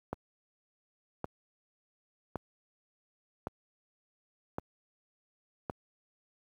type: click train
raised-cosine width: 1 ms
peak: -20 dBFS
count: 6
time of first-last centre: 0.13-5.698 s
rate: 0.898 Hz
effects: high-pass 60 Hz 12 dB/octave + 10-bit